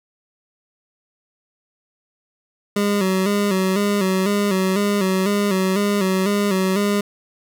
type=tone with vibrato; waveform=25% pulse; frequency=196 Hz; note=G3; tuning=in tune; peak=-13 dBFS; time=2.76-7.01 s; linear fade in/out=5 ms; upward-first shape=square; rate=2 Hz; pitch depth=69 cents each way; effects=none